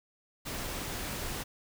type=noise; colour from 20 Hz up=pink; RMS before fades=-37 dBFS; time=0.45-1.44 s; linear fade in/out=20 ms; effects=none